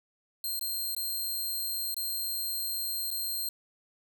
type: tone with dropouts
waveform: 5% pulse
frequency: 4186 Hz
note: C8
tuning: in tune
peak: -24 dBFS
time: 0.44-3.49 s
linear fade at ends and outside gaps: 2 ms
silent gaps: 0.594-0.611 / 0.949-0.965 / 1.944-1.966 / 3.105-3.112 s
effects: 11-bit